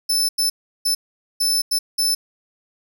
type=tone bursts at uneven times; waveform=sawtooth; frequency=5274 Hz; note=E8; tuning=in tune; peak=-14 dBFS; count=6; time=0.09-0.29 / 0.38-0.5 / 0.85-0.95 / 1.4-1.62 / 1.71-1.79 / 1.98-2.15 s; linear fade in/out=10 ms; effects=none